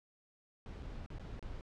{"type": "noise with dropouts", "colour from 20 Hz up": "brown", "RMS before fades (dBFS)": -45, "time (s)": [0.66, 1.61], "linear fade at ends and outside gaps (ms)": 0, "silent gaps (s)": [[0.823, 0.829], [1.062, 1.103], [1.184, 1.196], [1.394, 1.427]], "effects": ["low-pass 5000 Hz 12 dB/octave"]}